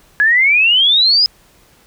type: exponential sweep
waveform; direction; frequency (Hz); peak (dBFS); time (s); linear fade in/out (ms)
sine; up; 1661.2 to 5100; -8; 0.2-1.26; 0
effects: pink hiss -50 dBFS RMS until 1.86 s